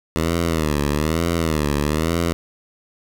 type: tone with vibrato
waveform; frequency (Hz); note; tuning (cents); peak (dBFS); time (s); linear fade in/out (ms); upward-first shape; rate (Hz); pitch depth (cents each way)
10% pulse; 78.3; D#2; +11; -10; 0.16-2.33; 0; sine; 1.1; 140
effects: none